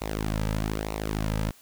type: tone with flanger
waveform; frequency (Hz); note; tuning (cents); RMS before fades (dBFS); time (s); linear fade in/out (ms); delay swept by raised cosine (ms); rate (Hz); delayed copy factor
sawtooth; 53.1; G#1; +39; -29; 0.01-1.51; 5; 0.61 to 2.81; 1.1; -0.7
effects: white hiss -55 dBFS RMS until 1.61 s